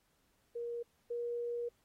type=tone pair in turn; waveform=sine; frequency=472.7 / 476 Hz; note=A#4 / A#4; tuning=+24 / +36 cents; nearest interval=unison; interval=12 cents; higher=second; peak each=-37 / -35 dBFS; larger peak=second; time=0.55-0.83 / 1.1-1.69 s; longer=second; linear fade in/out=10 ms; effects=pink hiss -75 dBFS RMS until 1.84 s + AAC 48 kbps